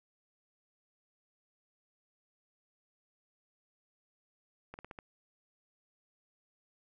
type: slowing click train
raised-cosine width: 0.5 ms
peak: -30 dBFS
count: 5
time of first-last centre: 4.74-4.988 s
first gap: 49 ms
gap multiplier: 1.16
effects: none